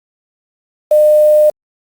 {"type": "tone with quantisation", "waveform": "sine", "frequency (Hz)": 605, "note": "D#5", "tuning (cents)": -49, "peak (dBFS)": -5, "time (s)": [0.91, 1.5], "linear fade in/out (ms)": 5, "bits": 5, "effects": ["Opus 48 kbps"]}